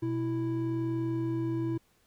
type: tone pair together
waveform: triangle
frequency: 123.5 / 329.7 Hz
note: B2 / E4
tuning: 0 / 0 cents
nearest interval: octave + perfect fourth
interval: 1700 cents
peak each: -31 / -28 dBFS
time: 0.02-1.78 s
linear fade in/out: 10 ms
effects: pink hiss -68 dBFS RMS until 2.06 s